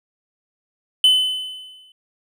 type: tone with exponential decay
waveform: triangle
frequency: 3027 Hz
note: F#7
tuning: 39 cents sharp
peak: -7 dBFS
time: 1.04-1.92 s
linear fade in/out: 2 ms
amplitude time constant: 190 ms
effects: none